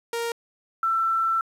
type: tone pair in turn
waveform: sawtooth / sine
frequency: 466.2 / 1337.8 Hz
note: A#4 / E6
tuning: 0 / +25 cents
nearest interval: octave + tritone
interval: 1825 cents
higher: second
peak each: -22 / -20 dBFS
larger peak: second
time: 0.13-0.32 / 0.83-1.41 s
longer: second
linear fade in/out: 2 ms
effects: resampled to 32000 Hz + 9-bit